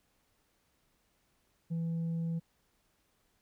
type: tone with tanh clipping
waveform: triangle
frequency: 165.8 Hz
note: E3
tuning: 10 cents sharp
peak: -32 dBFS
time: 1.7-2.4 s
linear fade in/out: 20 ms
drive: 7 dB
effects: pink hiss -74 dBFS RMS until 3.41 s